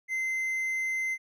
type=tone; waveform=triangle; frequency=2069 Hz; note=C7; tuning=20 cents flat; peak=-26 dBFS; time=0.08-1.18 s; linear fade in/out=50 ms; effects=none